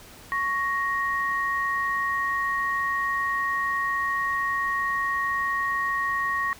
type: tone pair together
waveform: sine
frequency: 1108.7 / 1873.2 Hz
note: C#6 / A#6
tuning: 0 / +8 cents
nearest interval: major sixth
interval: 908 cents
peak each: -26 dBFS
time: 0.32-6.53 s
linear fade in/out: 0 ms
effects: pink hiss -47 dBFS RMS until 6.59 s